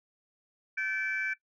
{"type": "tone cluster", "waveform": "sine", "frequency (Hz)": [1535, 1732, 2320], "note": ["G6", "A6", "D7"], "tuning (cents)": [-37, -28, -22], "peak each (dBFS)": [-32, -36, -32], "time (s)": [0.77, 1.34], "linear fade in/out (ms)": 10, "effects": ["noise-tail reverb RT60 0.1 s tail -18 dB re dry", "tanh soft clip ceiling -22 dBFS"]}